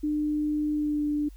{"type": "tone with pitch glide", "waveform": "sine", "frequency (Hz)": [300, 295.7], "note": ["D4", "D4"], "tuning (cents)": [37, 12], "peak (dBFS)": -24, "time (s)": [0.03, 1.29], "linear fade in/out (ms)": 10, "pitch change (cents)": -25, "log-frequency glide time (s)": [0.73, 1.04], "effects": ["added 48 Hz sine -43 dBFS peak until 1.36 s", "white hiss -63 dBFS RMS until 1.36 s"]}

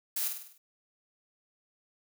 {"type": "noise with echo", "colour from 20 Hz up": "blue", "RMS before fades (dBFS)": -32, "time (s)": [0.16, 0.28], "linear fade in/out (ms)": 5, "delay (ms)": 50, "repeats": 6, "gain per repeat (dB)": -5, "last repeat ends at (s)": 0.58, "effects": []}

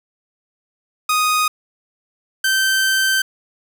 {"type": "tone pair in turn", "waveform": "sawtooth", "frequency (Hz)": [1244.5, 1551.3], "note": ["D#6", "G6"], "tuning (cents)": [0, -19], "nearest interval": "major third", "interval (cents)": 381, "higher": "second", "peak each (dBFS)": -11, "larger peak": "neither", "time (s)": [[1.09, 1.48], [2.44, 3.22]], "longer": "second", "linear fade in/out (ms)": 5, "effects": []}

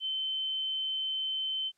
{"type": "tone", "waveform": "sine", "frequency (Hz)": 3077, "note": "G7", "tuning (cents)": -33, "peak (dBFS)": -30, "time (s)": [0, 1.72], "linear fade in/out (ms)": 50, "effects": ["white hiss -75 dBFS RMS until 1.77 s", "low-pass 9000 Hz 12 dB/octave"]}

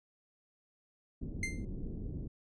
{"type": "low-pass noise", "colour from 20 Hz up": "pink", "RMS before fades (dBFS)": -40, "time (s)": [1.21, 2.28], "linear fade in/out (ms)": 10, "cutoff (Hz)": 340, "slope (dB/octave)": 24}
{"type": "tone with exponential decay", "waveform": "45% pulse", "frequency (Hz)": 2093, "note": "C7", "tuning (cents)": 0, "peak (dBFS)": -31, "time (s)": [1.43, 1.65], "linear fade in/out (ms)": 2, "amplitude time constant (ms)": 47}
{"effects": ["resampled to 24000 Hz"]}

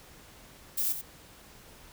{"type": "noise with echo", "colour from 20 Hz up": "violet", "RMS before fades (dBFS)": -29, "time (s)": [0.77, 0.93], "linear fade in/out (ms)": 10, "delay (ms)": 86, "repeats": 1, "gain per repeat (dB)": -9, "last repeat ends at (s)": 1.016, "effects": ["pink hiss -53 dBFS RMS until 1.92 s"]}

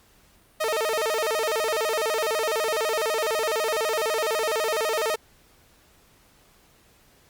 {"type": "tone with vibrato", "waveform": "sawtooth", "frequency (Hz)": 528, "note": "C5", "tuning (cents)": 16, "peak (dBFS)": -19, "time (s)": [0.6, 5.16], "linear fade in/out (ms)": 10, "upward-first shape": "square", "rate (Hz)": 12, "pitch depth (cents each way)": 290, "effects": ["pink hiss -58 dBFS RMS until 7.29 s", "Opus 48 kbps"]}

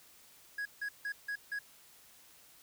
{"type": "tone bursts", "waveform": "triangle", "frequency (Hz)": 1661.2, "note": "G#6", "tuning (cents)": 0, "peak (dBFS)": -33, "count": 5, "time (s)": [0.58, 1.59], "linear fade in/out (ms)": 5, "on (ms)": 74, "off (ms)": 160, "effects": ["white hiss -60 dBFS RMS until 2.62 s"]}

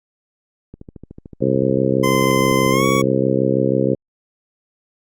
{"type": "click train", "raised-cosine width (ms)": 3, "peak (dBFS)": -22, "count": 32, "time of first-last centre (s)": [0.74, 3.036], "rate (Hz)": 13.5}
{"type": "harmonic tone", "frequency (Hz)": 66.2, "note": "C2", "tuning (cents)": 21, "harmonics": [2, 3, 4, 5, 6, 7, 8], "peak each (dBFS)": [-22, -22, -22, -22, -22, -22, -22], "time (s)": [1.41, 3.95], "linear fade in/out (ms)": 10}
{"type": "tone with pitch glide", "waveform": "25% pulse", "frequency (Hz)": [1034, 1121.1], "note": ["C6", "C#6"], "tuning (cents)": [-21, 19], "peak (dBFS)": -15, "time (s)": [2.03, 3.02], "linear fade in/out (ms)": 10, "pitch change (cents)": 140, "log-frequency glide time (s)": [2.7, 2.85]}
{"effects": ["Opus 48 kbps"]}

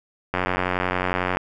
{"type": "click train", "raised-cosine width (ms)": 0.5, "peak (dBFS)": -7, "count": 95, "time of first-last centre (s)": [0.34, 1.371], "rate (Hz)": 91.2, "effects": []}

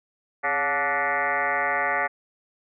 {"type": "tone with frequency modulation", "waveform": "sine", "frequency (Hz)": 1318.5, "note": "E6", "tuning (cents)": 0, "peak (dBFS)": -21, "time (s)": [0.43, 2.08], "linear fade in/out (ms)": 20, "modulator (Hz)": 151, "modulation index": 5.1, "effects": []}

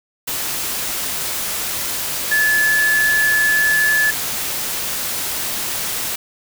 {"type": "tone in noise", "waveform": "sine", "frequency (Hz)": 1724, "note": "A6", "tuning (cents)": -36, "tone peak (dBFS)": -13, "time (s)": [2.31, 4.11], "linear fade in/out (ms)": 10, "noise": "white", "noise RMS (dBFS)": -23, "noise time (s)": [0.27, 6.16], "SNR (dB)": 7, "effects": []}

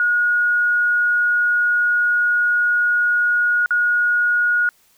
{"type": "tone with dropouts", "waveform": "sine", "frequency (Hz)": 1445, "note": "F#6", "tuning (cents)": -41, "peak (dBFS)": -14, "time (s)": [0, 4.69], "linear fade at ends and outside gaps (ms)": 1, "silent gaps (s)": [3.66, 3.707], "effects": ["white hiss -57 dBFS RMS until 4.97 s"]}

